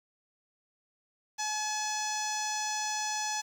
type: tone with low-pass filter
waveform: sawtooth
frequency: 853 Hz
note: G#5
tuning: 46 cents sharp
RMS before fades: -33 dBFS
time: 1.38-3.42 s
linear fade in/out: 20 ms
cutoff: 6200 Hz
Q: 6.7
effects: 9-bit